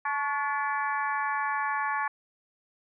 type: harmonic tone with a mistuned harmonic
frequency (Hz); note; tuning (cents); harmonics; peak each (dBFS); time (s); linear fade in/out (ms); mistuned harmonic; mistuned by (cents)
288.2; D4; -33; 3 / 4 / 5 / 6 / 7 / 8; -31 / -31 / -38 / -32 / -43 / -42; 0.05-2.08; 5; 4; -54
effects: none